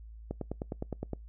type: click train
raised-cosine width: 2 ms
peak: -21 dBFS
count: 9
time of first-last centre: 0.31-1.133 s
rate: 9.72 Hz
effects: noise-tail reverb RT60 0.2 s tail -26 dB re dry + added 55 Hz sine -45 dBFS peak until 1.28 s